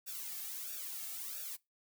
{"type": "noise with flanger", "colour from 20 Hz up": "blue", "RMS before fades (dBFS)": -43, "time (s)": [0.06, 1.57], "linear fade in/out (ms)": 20, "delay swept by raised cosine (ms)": [0.96, 2.06], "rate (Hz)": 1.5, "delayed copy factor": -0.85, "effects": ["noise-tail reverb RT60 0.2 s tail -22 dB re dry"]}